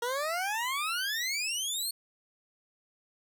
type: exponential sweep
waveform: 20% pulse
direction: up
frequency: 466.2 to 4398 Hz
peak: -25 dBFS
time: 0.02-1.91 s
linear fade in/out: 5 ms
effects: none